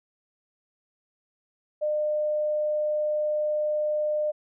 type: tone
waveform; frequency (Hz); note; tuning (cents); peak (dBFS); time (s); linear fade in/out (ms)
sine; 604; D5; +48; -23; 1.81-4.32; 20
effects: none